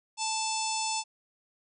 harmonic tone, 880 Hz, A5, in tune, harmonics 1 / 3 / 4 / 5 / 6 / 7 / 8 / 9 / 10, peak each -32 / -38 / -41 / -40 / -37 / -40 / -39 / -39 / -43 dBFS, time 0.17-1.04 s, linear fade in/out 50 ms, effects none

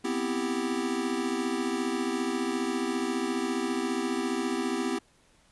square chord, C major seventh, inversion third, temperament equal, 246.9 / 261.6 / 329.6 / 392 Hz, B3 / C4 / E4 / G4, 0 / 0 / 0 / 0 cents, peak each -34 dBFS, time 0.04-4.99 s, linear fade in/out 10 ms, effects pink hiss -63 dBFS RMS until 5.51 s + resampled to 24000 Hz

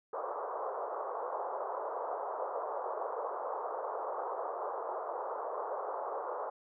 pink band-pass noise, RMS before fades -38 dBFS, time 0.13-6.5 s, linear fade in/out 2 ms, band 440 to 1200 Hz, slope 48 dB/octave, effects none

